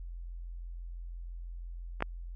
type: clicks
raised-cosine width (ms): 0.5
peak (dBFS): -24 / -13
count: 2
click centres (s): 2.006 / 2.024
effects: added 43 Hz sine -39 dBFS peak until 2.35 s